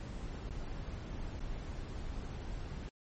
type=noise with dropouts; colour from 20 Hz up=brown; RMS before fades=-41 dBFS; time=0-2.89 s; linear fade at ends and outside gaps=1 ms; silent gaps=0.492-0.507 / 1.395-1.404 s; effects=MP3 32 kbps